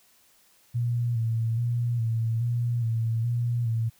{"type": "tone with vibrato", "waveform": "sine", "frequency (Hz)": 116.54, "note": "A#2", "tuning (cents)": 0, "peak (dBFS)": -23, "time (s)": [0.74, 3.9], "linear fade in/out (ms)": 20, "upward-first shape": "square", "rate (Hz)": 1.2, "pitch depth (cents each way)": 42, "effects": ["white hiss -61 dBFS RMS until 3.99 s"]}